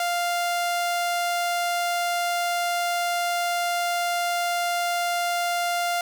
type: tone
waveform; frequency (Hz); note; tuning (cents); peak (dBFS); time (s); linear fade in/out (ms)
sawtooth; 698; F5; -1; -19; 0-6.01; 2
effects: 10-bit